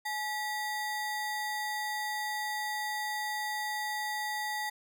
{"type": "ring-modulated tone", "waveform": "square", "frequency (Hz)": 1396.9, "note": "F6", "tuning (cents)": 0, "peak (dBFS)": -30, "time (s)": [0.05, 4.7], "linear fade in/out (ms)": 10, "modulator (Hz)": 547, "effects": []}